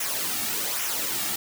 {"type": "noise with flanger", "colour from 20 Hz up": "white", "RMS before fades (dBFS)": -28, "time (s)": [0, 1.36], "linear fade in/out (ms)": 5, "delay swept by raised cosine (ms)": [0.22, 2.02], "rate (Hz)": 1.2, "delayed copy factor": -0.6, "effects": []}